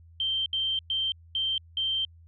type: tone bursts at uneven times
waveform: sine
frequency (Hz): 3136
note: G7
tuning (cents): 0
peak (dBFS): -25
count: 5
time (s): 0.2-0.46 / 0.53-0.79 / 0.9-1.12 / 1.35-1.58 / 1.77-2.05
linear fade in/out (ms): 2
effects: added 83 Hz sine -50 dBFS peak until 2.27 s